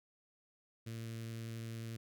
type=tone with notch filter; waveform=sawtooth; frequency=113.9 Hz; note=A#2; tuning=40 cents flat; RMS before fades=-44 dBFS; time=0.86-1.97 s; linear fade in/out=10 ms; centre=860 Hz; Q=0.56; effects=none